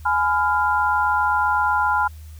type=chord; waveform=sine; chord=F diminished; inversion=first; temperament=just; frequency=838.1 / 1005.8 / 1396.9 Hz; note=Ab5 / Cb6 / F6; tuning=+16 / +31 / 0 cents; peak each=-21 dBFS; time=0.05-2.08 s; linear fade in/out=10 ms; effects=added 77 Hz sine -36 dBFS peak until 2.39 s + white hiss -53 dBFS RMS until 2.39 s